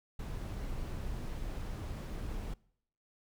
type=noise; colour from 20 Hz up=brown; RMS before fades=-39 dBFS; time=0.19-2.54 s; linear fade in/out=5 ms; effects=noise-tail reverb RT60 0.7 s tail -24 dB re dry